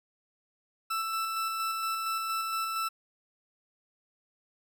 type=tone with tremolo; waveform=40% pulse; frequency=1325 Hz; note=E6; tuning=9 cents sharp; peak=-28 dBFS; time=0.9-2.89 s; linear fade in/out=10 ms; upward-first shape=square; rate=4.3 Hz; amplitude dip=25%; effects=none